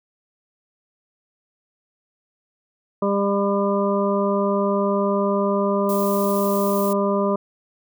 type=harmonic tone; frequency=200 Hz; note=G3; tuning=35 cents sharp; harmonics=1 / 2 / 3 / 5 / 6; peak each=-22 / -23 / -23 / -27 / -29 dBFS; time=3.02-7.36 s; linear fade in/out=5 ms
type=noise; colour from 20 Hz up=violet; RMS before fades=-32 dBFS; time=5.89-6.93 s; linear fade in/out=2 ms
effects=none